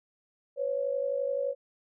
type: tone pair together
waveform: sine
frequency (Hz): 504 / 555.7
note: B4 / C#5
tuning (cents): +35 / +4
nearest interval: major second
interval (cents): 169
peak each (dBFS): -32 / -29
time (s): 0.56-1.55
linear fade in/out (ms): 50
effects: none